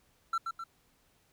triangle tone with echo, 1346 Hz, E6, 36 cents sharp, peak -26 dBFS, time 0.33-0.38 s, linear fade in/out 5 ms, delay 130 ms, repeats 2, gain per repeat -5 dB, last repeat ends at 0.64 s, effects pink hiss -69 dBFS RMS until 1.32 s

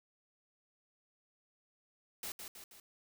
white noise with echo, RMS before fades -42 dBFS, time 2.23-2.32 s, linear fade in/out 2 ms, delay 160 ms, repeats 3, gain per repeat -5 dB, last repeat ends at 2.8 s, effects none

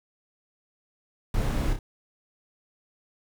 brown noise with echo, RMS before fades -26 dBFS, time 1.34-1.73 s, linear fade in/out 2 ms, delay 30 ms, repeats 2, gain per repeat -6 dB, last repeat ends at 1.79 s, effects none

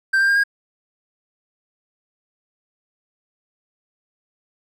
triangle tone with pitch steps, 1568 / 1588.1 / 1608.4 / 1628.9 Hz, G6 / G6 / G6 / G#6, 0 / +22 / +44 / -34 cents, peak -12 dBFS, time 0.13-0.438 s, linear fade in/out 10 ms, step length 77 ms, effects none

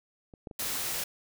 clicks, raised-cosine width 2 ms, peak -35 / -26 / -30 dBFS, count 3, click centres 0.338 / 0.472 / 0.512 s
white noise, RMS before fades -33 dBFS, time 0.59-1.04 s, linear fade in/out 5 ms
effects none

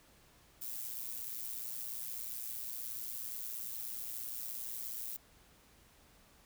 violet noise with amplitude modulation, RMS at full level -39 dBFS, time 0.61-5.17 s, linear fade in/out 10 ms, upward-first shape sine, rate 117 Hz, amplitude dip 70%, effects pink hiss -64 dBFS RMS until 6.45 s

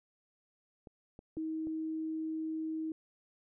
clicks, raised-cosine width 2 ms, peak -36 dBFS, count 4, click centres 0.872 / 1.191 / 1.369 / 1.671 s
sine tone, 317.4 Hz, D#4, 35 cents sharp, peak -34 dBFS, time 1.37-2.92 s, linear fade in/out 2 ms
effects none

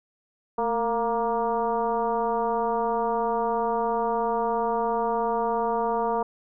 sine tone with frequency modulation, 698.5 Hz, F5, in tune, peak -22 dBFS, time 0.58-6.23 s, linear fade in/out 5 ms, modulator 239 Hz, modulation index 1.6, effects none

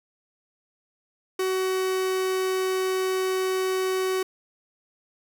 45% pulse tone, 375.6 Hz, F#4, 26 cents sharp, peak -23 dBFS, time 1.39-4.23 s, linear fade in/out 5 ms, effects none

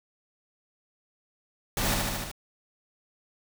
pink noise with echo, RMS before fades -28 dBFS, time 1.77-1.94 s, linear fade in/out 2 ms, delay 75 ms, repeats 5, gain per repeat -2 dB, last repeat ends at 2.315 s, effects none

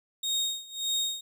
30% pulse tone with tremolo, 3723 Hz, A#7, 3 cents flat, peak -23 dBFS, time 0.23-1.21 s, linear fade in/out 5 ms, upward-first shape sine, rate 1.7 Hz, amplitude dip 90%, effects none

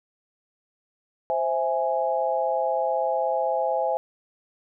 sine chord, C augmented, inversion none, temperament equal, 523.3 / 659.3 / 830.6 Hz, C5 / E5 / G#5, 0 / 0 / 0 cents, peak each -26 dBFS, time 1.3-3.97 s, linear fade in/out 0 ms, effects none

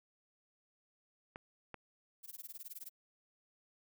clicks, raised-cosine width 0.5 ms, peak -30 dBFS, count 2, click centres 1.359 / 1.743 s
violet noise with tremolo, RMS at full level -46 dBFS, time 2.23-2.9 s, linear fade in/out 20 ms, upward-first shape sine, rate 19 Hz, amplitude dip 100%
effects none

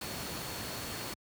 sine tone in noise, 4382 Hz, C#8, 21 cents flat, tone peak -48 dBFS, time 0.01-1.14 s, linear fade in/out 5 ms, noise pink, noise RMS -39 dBFS, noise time 0.01-1.14 s, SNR -12 dB, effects high-pass 80 Hz 12 dB/octave

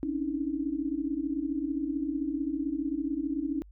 sine tone cluster, 272.6 / 288.1 / 319.6 Hz, C#4 / D4 / D#4, -29 / -33 / +47 cents, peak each -34 / -32 / -33 dBFS, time 0.03-3.62 s, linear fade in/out 0 ms, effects added 50 Hz sine -49 dBFS peak until 3.71 s

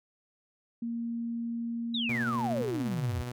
sine tone, 233.1 Hz, A#3, in tune, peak -31 dBFS, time 0.82-2.62 s, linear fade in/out 5 ms
sine exponential sweep, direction down, 3929 to 76 Hz, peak -30 dBFS, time 1.94-3.22 s, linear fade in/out 5 ms
sawtooth tone with tremolo, 122.9 Hz, B2, 8 cents flat, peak -30 dBFS, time 2.09-3.32 s, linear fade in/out 5 ms, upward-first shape square, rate 17 Hz, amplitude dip 25%
effects none

